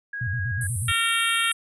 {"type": "tone", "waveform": "sine", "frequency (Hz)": 1646, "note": "G#6", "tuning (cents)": -16, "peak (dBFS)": -29, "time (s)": [0.13, 0.67], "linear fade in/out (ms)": 5}
{"type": "tone with vibrato", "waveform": "sine", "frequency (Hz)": 106.1, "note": "G#2", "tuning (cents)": 38, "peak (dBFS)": -25, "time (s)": [0.21, 0.92], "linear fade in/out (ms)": 5, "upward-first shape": "square", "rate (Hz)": 8.2, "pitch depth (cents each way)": 230}
{"type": "band-pass noise", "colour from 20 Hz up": "pink", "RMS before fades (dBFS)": -34, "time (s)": [0.61, 1.53], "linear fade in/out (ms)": 2, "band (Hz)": [8600, 11000], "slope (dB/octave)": 96}
{"type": "harmonic tone", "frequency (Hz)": 458.7, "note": "A#4", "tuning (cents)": -28, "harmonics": [3, 4, 5, 6, 7, 8], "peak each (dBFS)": [-26, -28, -29, -28, -27, -31], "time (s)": [0.88, 1.52], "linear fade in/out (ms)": 5}
{"effects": []}